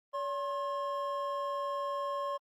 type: tone pair together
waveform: triangle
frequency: 569 / 1069.8 Hz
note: C#5 / C6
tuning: +45 / +38 cents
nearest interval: major seventh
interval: 1093 cents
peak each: -34 / -33 dBFS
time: 0.13-2.38 s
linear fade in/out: 20 ms
effects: Opus 24 kbps